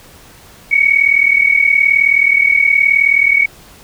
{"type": "tone pair together", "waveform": "sine", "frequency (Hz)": [2217, 2256], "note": ["C#7", "C#7"], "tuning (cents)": [0, 30], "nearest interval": "unison", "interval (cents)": 30, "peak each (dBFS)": -11, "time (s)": [0.71, 3.46], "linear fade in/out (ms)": 10, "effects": ["pink hiss -41 dBFS RMS until 3.83 s"]}